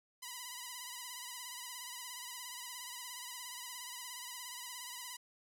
5% pulse tone with vibrato, 987.8 Hz, B5, in tune, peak -32 dBFS, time 0.22-5.17 s, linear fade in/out 10 ms, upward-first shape sine, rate 17 Hz, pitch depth 60 cents each way, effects none

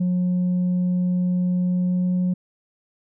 sine tone with pitch glide, 180 to 181.25 Hz, F#3 to F#3, -47 to -35 cents, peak -16 dBFS, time 0-2.34 s, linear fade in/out 10 ms, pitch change +12 cents, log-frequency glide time 1.65-2.13 s, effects tanh soft clip ceiling -17 dBFS

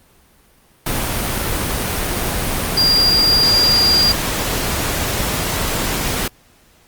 sine tone in noise, 4790 Hz, D8, 33 cents sharp, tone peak -11 dBFS, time 2.77-4.12 s, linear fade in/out 5 ms, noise pink, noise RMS -20 dBFS, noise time 0.86-6.28 s, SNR +6 dB, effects pink hiss -52 dBFS RMS until 6.87 s + Opus 32 kbps

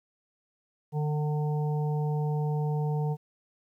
harmonic tone, 150 Hz, D3, 37 cents sharp, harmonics 1 / 3 / 5 / 6, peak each -26 / -36 / -40 / -42 dBFS, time 0.92-3.17 s, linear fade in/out 50 ms, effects 11-bit

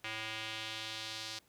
square tone with band-pass filter sweep, 110.2 Hz, A2, 3 cents sharp, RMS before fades -42 dBFS, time 0.04-1.39 s, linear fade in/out 5 ms, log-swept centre 2500 to 4600 Hz, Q 1.9, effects pink hiss -69 dBFS RMS until 1.48 s + high-pass 60 Hz 12 dB/octave

